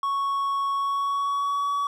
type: tone with pitch glide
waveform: triangle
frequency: 1108.7 to 1134.6 Hz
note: C#6 to C#6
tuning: 0 to +40 cents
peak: -21 dBFS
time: 0.03-1.87 s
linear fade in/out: 2 ms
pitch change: +40 cents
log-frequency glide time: 0.73-1.72 s
effects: none